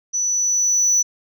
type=tone with level ramp; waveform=sine; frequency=5950 Hz; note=F#8; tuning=9 cents sharp; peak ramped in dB=-18 to -11 dBFS; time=0.13-1.03 s; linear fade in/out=20 ms; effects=tanh soft clip ceiling -11 dBFS